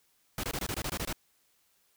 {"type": "noise bursts", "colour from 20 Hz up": "pink", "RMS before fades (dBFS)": -34, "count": 10, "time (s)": [0.38, 1.128], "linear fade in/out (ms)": 2, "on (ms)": 55, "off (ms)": 22, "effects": ["white hiss -70 dBFS RMS until 1.96 s"]}